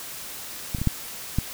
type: clicks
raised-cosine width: 5 ms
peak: -14 / -22 / -14 / -7 / -9 dBFS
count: 5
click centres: 0.748 / 0.786 / 0.816 / 0.873 / 1.386 s
effects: white hiss -37 dBFS RMS until 1.53 s